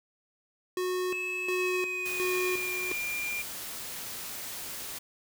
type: tone with tremolo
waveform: square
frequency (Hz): 365.7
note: F#4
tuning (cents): -20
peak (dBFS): -29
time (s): 0.77-2.92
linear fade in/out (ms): 2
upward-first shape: square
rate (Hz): 1.4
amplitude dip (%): 70
type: tone with pitch glide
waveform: triangle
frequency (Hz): 2593 to 2392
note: E7 to D7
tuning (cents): -29 to +31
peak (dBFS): -30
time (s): 1.12-3.42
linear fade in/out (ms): 5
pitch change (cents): -140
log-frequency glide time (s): 1.44-2.71
type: noise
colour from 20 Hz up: white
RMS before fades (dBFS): -39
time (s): 2.05-4.99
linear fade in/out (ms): 10
effects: none